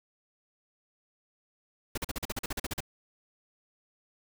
pink noise bursts, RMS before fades -33 dBFS, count 13, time 1.95-2.805 s, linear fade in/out 5 ms, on 27 ms, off 42 ms, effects none

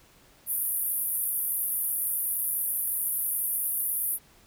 white band-pass noise, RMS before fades -29 dBFS, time 0.46-4.19 s, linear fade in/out 50 ms, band 9800 to 15000 Hz, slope 96 dB/octave, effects pink hiss -58 dBFS RMS until 4.46 s

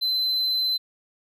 triangle tone, 4057 Hz, B7, 46 cents sharp, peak -20 dBFS, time 0.01-0.78 s, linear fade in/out 20 ms, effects none

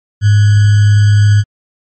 sine tone with sample-and-hold, 103.83 Hz, G#2, in tune, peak -4 dBFS, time 0.21-1.44 s, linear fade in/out 50 ms, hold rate 1575 Hz, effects MP3 32 kbps

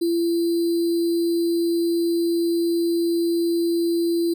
sine tone with sample-and-hold, 338.6 Hz, E4, 46 cents sharp, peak -18 dBFS, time 0.01-4.34 s, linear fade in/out 10 ms, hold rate 4410 Hz, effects none

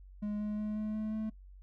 triangle tone with pitch steps, 208.4 / 210.2 / 212 / 213.9 / 215.7 / 217.6 Hz, G#3 / G#3 / G#3 / A3 / A3 / A3, +6 / +21 / +36 / -49 / -34 / -19 cents, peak -31 dBFS, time 0.22-1.3 s, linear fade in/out 10 ms, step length 180 ms, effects noise-tail reverb RT60 0.1 s tail -22 dB re dry + added 47 Hz sine -50 dBFS peak until 1.62 s

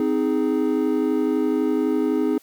triangle chord, Ab major, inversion first, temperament just, 259.6 / 311.5 / 415.3 Hz, C4 / Eb4 / Ab4, -13 / +2 / 0 cents, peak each -21 / -20 / -22 dBFS, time 0-2.38 s, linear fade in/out 2 ms, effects white hiss -55 dBFS RMS until 2.42 s

